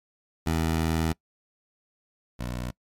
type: tone pair in turn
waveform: 15% pulse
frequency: 80.9 / 61 Hz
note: E2 / B1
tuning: -32 / -21 cents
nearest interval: perfect fourth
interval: 489 cents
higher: first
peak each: -17 / -24 dBFS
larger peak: first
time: 0.46-1.13 / 2.39-2.71 s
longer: first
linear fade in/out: 10 ms
effects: noise-tail reverb RT60 0.1 s tail -24 dB re dry + MP3 64 kbps